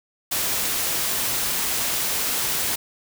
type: noise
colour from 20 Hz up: white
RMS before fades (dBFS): -24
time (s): 0.31-2.76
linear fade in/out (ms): 10
effects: none